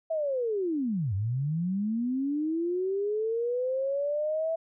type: linear two-way sweep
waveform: sine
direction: down then up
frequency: 659.3 to 92.5 to 659.3 Hz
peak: -26 dBFS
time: 0.1-4.56 s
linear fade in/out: 10 ms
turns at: 1.14 s
effects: none